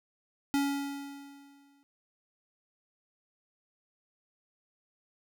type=tone with exponential decay; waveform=square; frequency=280.5 Hz; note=C#4; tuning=21 cents sharp; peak=-25 dBFS; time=0.54-1.83 s; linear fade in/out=0 ms; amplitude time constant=280 ms; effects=none